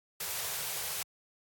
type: band-stop noise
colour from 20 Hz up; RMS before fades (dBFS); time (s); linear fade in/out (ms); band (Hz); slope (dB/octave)
white; -36; 0.2-1.03; 5; 170 to 390; 48
effects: high-pass 80 Hz 12 dB/octave + AAC 64 kbps